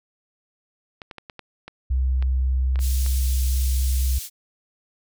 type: clicks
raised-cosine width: 0.3 ms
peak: -21 dBFS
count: 10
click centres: 1.018 / 1.112 / 1.183 / 1.298 / 1.393 / 1.68 / 2.225 / 2.758 / 2.791 / 3.063 s
type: tone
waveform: sine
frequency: 64.6 Hz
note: C2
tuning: 21 cents flat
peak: -18 dBFS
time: 1.9-4.19 s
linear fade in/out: 10 ms
type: band-pass noise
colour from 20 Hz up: white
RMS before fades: -34 dBFS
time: 2.79-4.3 s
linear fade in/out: 50 ms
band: 3900 to 16000 Hz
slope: 12 dB/octave
effects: none